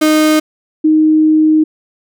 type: tone pair in turn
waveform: 35% pulse / sine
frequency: 308.9 / 311.2 Hz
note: D#4 / D#4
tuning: -12 / 0 cents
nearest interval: unison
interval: 12 cents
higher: second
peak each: -6 dBFS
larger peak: neither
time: 0.01-0.4 / 0.84-1.64 s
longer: second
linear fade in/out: 10 ms
effects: none